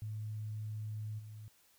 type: tone with level steps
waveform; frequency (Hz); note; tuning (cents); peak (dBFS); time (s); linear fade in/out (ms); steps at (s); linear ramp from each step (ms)
sine; 107.5; A2; -40; -38 / -46; 0.02-1.48; 0; 1.18; 20
effects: white hiss -68 dBFS RMS until 1.78 s